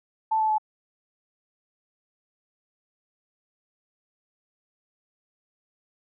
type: tone with pitch steps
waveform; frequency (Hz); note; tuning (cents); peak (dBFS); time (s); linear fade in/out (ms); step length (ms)
sine; 880 / 870.4 / 860.9; A5 / A5 / A5; 0 / -19 / -38; -20; 0.31-0.583; 10; 91
effects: none